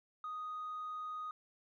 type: tone with tanh clipping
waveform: triangle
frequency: 1244.5 Hz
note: D#6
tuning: in tune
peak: -40 dBFS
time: 0.24-1.31 s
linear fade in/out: 2 ms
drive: 5 dB
effects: none